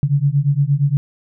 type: beating tone pair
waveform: sine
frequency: 137.8 / 146.4 Hz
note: C#3 / D3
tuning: -10 / -5 cents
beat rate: 8.6 Hz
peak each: -16 dBFS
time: 0.03-0.97 s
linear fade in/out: 0 ms
effects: none